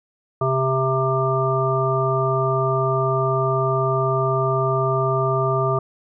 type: harmonic tone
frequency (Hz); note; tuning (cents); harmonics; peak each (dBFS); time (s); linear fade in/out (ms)
132; C3; +16; 1 / 3 / 5 / 7 / 9; -22 / -23 / -24 / -31 / -23; 0.41-5.79; 5
effects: none